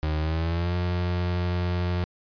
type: tone with pitch glide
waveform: 35% pulse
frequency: 77.2 to 88.68 Hz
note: D#2 to F2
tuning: -13 to +27 cents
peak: -22 dBFS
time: 0.03-2.04 s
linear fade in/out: 0 ms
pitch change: +240 cents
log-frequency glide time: 0.17-0.74 s
effects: resampled to 11025 Hz